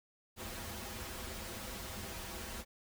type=noise with comb filter; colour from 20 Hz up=pink; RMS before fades=-44 dBFS; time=0.36-2.65 s; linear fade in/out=50 ms; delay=6.8 ms; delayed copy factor=-0.75; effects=none